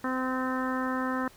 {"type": "harmonic tone", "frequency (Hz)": 258, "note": "C4", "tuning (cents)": -24, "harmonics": [1, 2, 3, 4, 5, 6, 7], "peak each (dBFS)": [-30, -36, -40, -35, -36, -39, -39], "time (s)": [0.04, 1.28], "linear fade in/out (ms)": 2, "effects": ["pink hiss -55 dBFS RMS until 1.36 s"]}